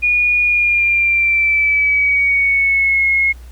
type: tone with pitch glide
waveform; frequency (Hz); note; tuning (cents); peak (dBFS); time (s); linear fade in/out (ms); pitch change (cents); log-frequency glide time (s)
sine; 2445 to 2166; D#7 to C#7; -31 to -41; -11; 0.02-3.33; 20; -210; 0.43-3.06
effects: added 60 Hz sine -33 dBFS peak until 3.51 s + pink hiss -49 dBFS RMS until 3.51 s